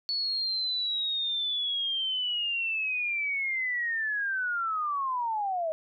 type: linear sweep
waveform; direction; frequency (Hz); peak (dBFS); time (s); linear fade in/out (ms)
sine; down; 4435 to 620; -27; 0.09-5.72; 0
effects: none